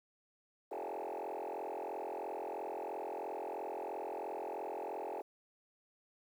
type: tone with frequency modulation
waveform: sine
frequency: 622.3 Hz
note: D#5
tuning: in tune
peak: -36 dBFS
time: 0.71-5.22 s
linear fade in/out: 10 ms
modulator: 43 Hz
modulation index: 6.2
effects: tanh soft clip ceiling -38 dBFS + 11-bit